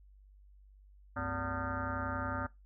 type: tone with frequency modulation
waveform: sine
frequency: 740 Hz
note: F#5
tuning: in tune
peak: -33 dBFS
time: 1.16-2.47 s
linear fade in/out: 10 ms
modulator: 161 Hz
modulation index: 5
effects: noise-tail reverb RT60 0.2 s tail -20 dB re dry + added 49 Hz sine -56 dBFS peak until 2.65 s